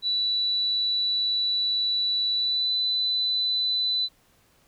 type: tone with pitch glide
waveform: sine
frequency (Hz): 3951 to 3997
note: B7 to B7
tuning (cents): 0 to +20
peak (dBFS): -22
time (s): 0.02-4.09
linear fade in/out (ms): 50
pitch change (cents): +20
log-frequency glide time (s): 2.34-2.73
effects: pink hiss -62 dBFS RMS until 4.67 s